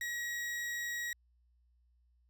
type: tone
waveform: 40% pulse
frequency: 1906 Hz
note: A#6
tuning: 38 cents sharp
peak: -35 dBFS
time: 0.01-1.13 s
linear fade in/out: 2 ms
effects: added 60 Hz sine -67 dBFS peak until 2.29 s